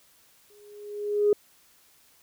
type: tone with exponential growth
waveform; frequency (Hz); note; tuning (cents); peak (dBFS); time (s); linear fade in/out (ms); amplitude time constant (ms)
sine; 414; G#4; -5; -15; 0.5-1.33; 2; 180
effects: tanh soft clip ceiling -11 dBFS + white hiss -60 dBFS RMS until 2.22 s